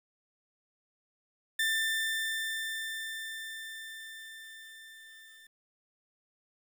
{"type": "tone with level ramp", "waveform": "30% pulse", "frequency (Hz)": 1784, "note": "A6", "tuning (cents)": 23, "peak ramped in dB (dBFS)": [-24, -50], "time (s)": [1.59, 5.47], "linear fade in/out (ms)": 5, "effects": ["11-bit"]}